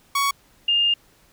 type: tone pair in turn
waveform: sawtooth / sine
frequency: 1118 / 2817 Hz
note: C#6 / F7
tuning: +14 / +14 cents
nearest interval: octave + major third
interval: 1600 cents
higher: second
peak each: -15 / -16 dBFS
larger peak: first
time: 0.15-0.31 / 0.68-0.94 s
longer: second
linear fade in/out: 5 ms
effects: pink hiss -57 dBFS RMS until 1.32 s